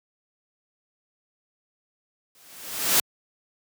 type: noise with exponential growth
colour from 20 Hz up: white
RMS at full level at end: -17 dBFS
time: 2.35-3 s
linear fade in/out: 2 ms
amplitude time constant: 140 ms
effects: high-pass 100 Hz 12 dB/octave